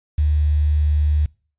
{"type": "tone with quantisation", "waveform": "sine", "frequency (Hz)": 74.8, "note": "D2", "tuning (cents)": 32, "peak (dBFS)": -14, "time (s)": [0.18, 1.26], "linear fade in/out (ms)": 5, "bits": 7, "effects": ["noise-tail reverb RT60 0.4 s tail -25 dB re dry", "resampled to 8000 Hz"]}